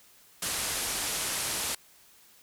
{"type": "low-pass noise", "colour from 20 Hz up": "white", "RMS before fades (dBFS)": -32, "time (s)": [0.42, 1.75], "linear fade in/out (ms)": 5, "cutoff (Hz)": 12000, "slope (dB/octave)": 48, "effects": ["white hiss -58 dBFS RMS until 2.42 s"]}